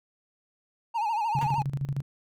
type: tone with vibrato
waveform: triangle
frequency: 880 Hz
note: A5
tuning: in tune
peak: -23 dBFS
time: 0.94-1.63 s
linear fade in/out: 20 ms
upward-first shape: sine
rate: 13 Hz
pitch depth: 110 cents each way
type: tone with tremolo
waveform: sine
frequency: 138.59 Hz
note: C#3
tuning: in tune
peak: -25 dBFS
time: 1.35-2.02 s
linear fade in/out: 2 ms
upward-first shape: square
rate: 13 Hz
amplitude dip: 75%
type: tone with exponential decay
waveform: 5% pulse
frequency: 239.9 Hz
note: A#3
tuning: 50 cents sharp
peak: -25 dBFS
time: 1.41-1.54 s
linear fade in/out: 5 ms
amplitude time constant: 27 ms
effects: none